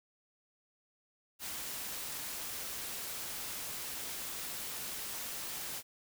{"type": "noise", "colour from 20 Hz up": "white", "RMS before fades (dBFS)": -41, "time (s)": [1.39, 5.83], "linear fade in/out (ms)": 50, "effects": []}